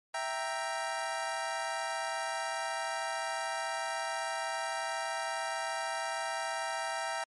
25% pulse chord, E diminished, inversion none, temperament equal, 659.3 / 784 / 932.3 Hz, E5 / G5 / Bb5, 0 / 0 / 0 cents, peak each -34 dBFS, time 0.14-7.24 s, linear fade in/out 5 ms, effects MP3 48 kbps

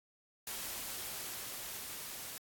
white noise with level ramp, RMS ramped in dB -41 to -45 dBFS, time 0.47-2.38 s, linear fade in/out 2 ms, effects AAC 64 kbps

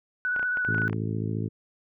sine tone with vibrato, 1480 Hz, F#6, in tune, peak -24 dBFS, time 0.25-0.88 s, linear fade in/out 0 ms, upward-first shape square, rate 15 Hz, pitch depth 18 cents each way
clicks, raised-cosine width 0.5 ms, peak -22 dBFS, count 10, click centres 0.363 / 0.395 / 0.429 / 0.572 / 0.649 / 0.746 / 0.782 / 0.819 / 0.897 / 0.93 s
harmonic tone, 54.4 Hz, A1, 19 cents flat, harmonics 2 / 3 / 4 / 5 / 6 / 7 / 8, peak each -29 / -33 / -35 / -37 / -39 / -40 / -41 dBFS, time 0.67-1.49 s, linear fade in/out 20 ms
effects none

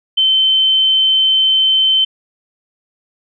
sine tone, 3083 Hz, G7, 29 cents flat, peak -9 dBFS, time 0.17-2.05 s, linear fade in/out 10 ms, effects none

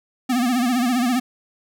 square tone with vibrato, 246.9 Hz, B3, in tune, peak -18 dBFS, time 0.29-1.2 s, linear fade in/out 10 ms, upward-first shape sine, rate 15 Hz, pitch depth 97 cents each way, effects 10-bit

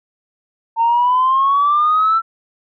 sine exponential sweep, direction up, 906 to 1348 Hz, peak -10 dBFS, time 0.76-2.22 s, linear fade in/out 50 ms, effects tanh soft clip ceiling -7 dBFS

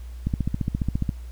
click train, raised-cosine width 5 ms, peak -11 dBFS, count 13, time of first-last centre 0.27-1.092 s, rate 14.6 Hz, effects added 60 Hz sine -34 dBFS peak until 1.31 s + pink hiss -55 dBFS RMS until 1.31 s

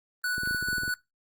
square tone with tremolo, 1480 Hz, F#6, in tune, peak -27 dBFS, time 0.24-0.94 s, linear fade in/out 2 ms, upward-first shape square, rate 4.6 Hz, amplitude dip 25%
clicks, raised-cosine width 3 ms, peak -26 dBFS, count 11, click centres 0.381 / 0.434 / 0.475 / 0.51 / 0.547 / 0.627 / 0.686 / 0.73 / 0.782 / 0.834 / 0.879 s
effects noise-tail reverb RT60 0.2 s tail -22 dB re dry + Opus 24 kbps

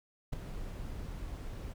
brown noise with ADSR envelope, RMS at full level -32 dBFS, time 0.32-1.74 s, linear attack 15 ms, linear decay 3 ms, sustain -9 dB, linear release 23 ms, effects none

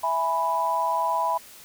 sine chord, E major, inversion none, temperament equal, 659.3 / 830.6 / 987.8 Hz, E5 / G#5 / B5, 0 / 0 / 0 cents, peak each -29 / -29 / -23 dBFS, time 0.03-1.38 s, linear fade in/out 10 ms, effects white hiss -47 dBFS RMS until 1.64 s

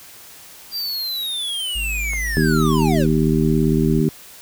square linear sweep, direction down, 4782 to 452.7 Hz, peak -23 dBFS, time 0.71-3.07 s, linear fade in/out 50 ms
triangle tone, 53.4 Hz, G#1, 49 cents sharp, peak -22 dBFS, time 1.75-4.01 s, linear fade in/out 10 ms
clicks, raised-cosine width 0.5 ms, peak -27 / -20 dBFS, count 2, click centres 2.131 / 2.135 s
harmonic tone, 77.78 Hz, D#2, in tune, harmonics 2 / 3 / 4 / 5, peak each -18 / -19 / -22 / -22 dBFS, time 2.37-4.09 s, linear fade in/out 0 ms
effects white hiss -42 dBFS RMS until 4.41 s

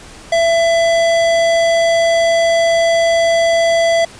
sine tone with hard clipping, 668 Hz, E5, 23 cents sharp, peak -12 dBFS, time 0.32-4.05 s, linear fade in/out 5 ms, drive 17 dB, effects pink hiss -37 dBFS RMS until 4.19 s + resampled to 22050 Hz

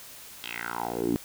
10% pulse tone with band-pass filter sweep, 58.6 Hz, A#1, 10 cents sharp, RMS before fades -31 dBFS, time 0.44-1.16 s, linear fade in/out 0 ms, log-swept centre 3300 to 260 Hz, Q 4.2, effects white hiss -46 dBFS RMS until 1.24 s

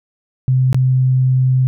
sine tone with dropouts, 129.3 Hz, C3, 20 cents flat, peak -10 dBFS, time 0.48-1.67 s, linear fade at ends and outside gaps 0 ms, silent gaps 0.729-0.745 s, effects none

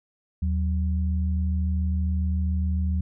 sine tone pair together, 77.78 / 184.99 Hz, D#2 / F#3, 0 / 0 cents, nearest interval octave + minor third, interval 1500 cents, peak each -22 / -30 dBFS, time 0.42-3.01 s, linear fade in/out 5 ms, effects none

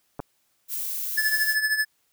clicks, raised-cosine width 1 ms, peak -18 dBFS, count 2, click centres 0.194 / 0.201 s
violet noise, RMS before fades -30 dBFS, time 0.68-1.57 s, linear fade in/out 50 ms
square tone with tremolo, 1730 Hz, A6, 30 cents flat, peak -19 dBFS, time 1.17-1.85 s, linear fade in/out 10 ms, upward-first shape triangle, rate 13 Hz, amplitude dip 75%
effects white hiss -69 dBFS RMS until 2.12 s

